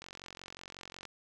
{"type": "click train", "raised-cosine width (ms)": 0.2, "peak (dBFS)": -28, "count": 48, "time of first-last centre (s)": [0.02, 1.053], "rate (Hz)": 45.5, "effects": []}